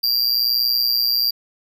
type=tone with amplitude modulation; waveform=square; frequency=4742 Hz; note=D8; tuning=16 cents sharp; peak=-13 dBFS; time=0.03-1.31 s; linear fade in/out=10 ms; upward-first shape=sine; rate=121 Hz; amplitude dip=85%; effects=none